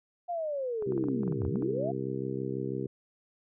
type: linear two-way sweep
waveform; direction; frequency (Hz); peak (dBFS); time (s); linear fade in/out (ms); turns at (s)
sine; down then up; 715 to 75.4 to 715; -30; 0.28-1.92; 20; 1.47
type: clicks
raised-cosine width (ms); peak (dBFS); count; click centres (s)
1; -30; 12; 0.824 / 0.922 / 0.978 / 1.04 / 1.085 / 1.233 / 1.278 / 1.324 / 1.419 / 1.451 / 1.558 / 1.624
type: harmonic tone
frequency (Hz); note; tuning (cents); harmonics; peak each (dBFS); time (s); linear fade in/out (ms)
66.1; C2; +18; 2 / 3 / 4 / 5 / 6 / 7; -37 / -39 / -40 / -38 / -36 / -41; 0.86-2.87; 5
effects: none